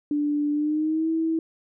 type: tone with pitch glide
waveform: sine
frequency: 293.7 to 324 Hz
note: D4 to E4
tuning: 0 to -30 cents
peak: -21 dBFS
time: 0.11-1.39 s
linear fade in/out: 2 ms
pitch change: +170 cents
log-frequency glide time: 0.52-1.09 s
effects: none